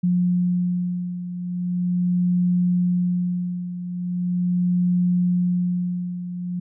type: beating tone pair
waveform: sine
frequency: 178.2 / 178.6 Hz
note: F3 / F3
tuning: +35 / +39 cents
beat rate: 0.4 Hz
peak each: -20 / -25 dBFS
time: 0.03-6.6 s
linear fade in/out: 10 ms
effects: none